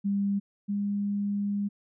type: tone pair in turn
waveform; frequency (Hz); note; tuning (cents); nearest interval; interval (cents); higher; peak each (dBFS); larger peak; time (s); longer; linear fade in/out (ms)
sine; 200 / 202.7; G3 / G#3; +35 / -42; unison; 23; second; -24 / -26; first; 0.04-0.4 / 0.68-1.69; second; 20
effects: none